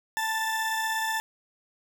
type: tone pair together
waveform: 40% pulse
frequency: 888.2 / 1760 Hz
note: A5 / A6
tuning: +16 / 0 cents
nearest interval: octave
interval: 1184 cents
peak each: -28 / -29 dBFS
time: 0.17-1.2 s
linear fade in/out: 0 ms
effects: none